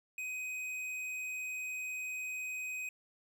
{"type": "tone with tanh clipping", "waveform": "sine", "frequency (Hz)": 2511, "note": "D#7", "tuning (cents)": 15, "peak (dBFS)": -39, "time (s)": [0.18, 2.89], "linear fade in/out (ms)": 2, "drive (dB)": 12, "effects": []}